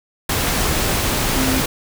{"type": "tone in noise", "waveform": "sine", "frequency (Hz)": 261.7, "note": "C4", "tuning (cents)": 0, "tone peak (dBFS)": -19, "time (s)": [1.36, 1.61], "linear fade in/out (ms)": 5, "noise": "pink", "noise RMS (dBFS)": -19, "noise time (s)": [0.29, 1.66], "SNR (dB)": -3, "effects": []}